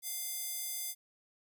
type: tone with high-pass filter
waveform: square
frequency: 698.5 Hz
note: F5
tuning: in tune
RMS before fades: -39 dBFS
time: 0.02-0.95 s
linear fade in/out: 50 ms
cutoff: 8100 Hz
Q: 0.61
effects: none